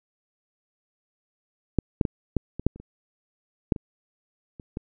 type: clicks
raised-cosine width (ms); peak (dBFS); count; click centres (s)
3; -7 / -6 / -12 / -9 / -19 / -6 / -30 / -29 / -6 / -21 / -27 / -18; 12; 1.787 / 2.012 / 2.052 / 2.367 / 2.596 / 2.666 / 2.76 / 2.8 / 3.722 / 3.762 / 4.598 / 4.771
effects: none